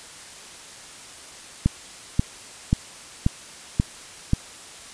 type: click train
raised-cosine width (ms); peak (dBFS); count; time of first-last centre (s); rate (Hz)
5; -5; 6; 1.66-4.334; 1.87
effects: white hiss -42 dBFS RMS until 4.93 s + resampled to 22050 Hz